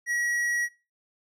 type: tone with hard clipping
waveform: sine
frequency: 1915 Hz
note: A#6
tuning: 46 cents sharp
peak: -26 dBFS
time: 0.06-0.69 s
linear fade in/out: 50 ms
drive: 10 dB
effects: noise-tail reverb RT60 0.3 s tail -24 dB re dry